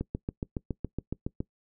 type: click train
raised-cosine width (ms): 3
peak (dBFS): -18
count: 11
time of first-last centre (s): 0.01-1.405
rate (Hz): 7.17
effects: noise-tail reverb RT60 0.1 s tail -22 dB re dry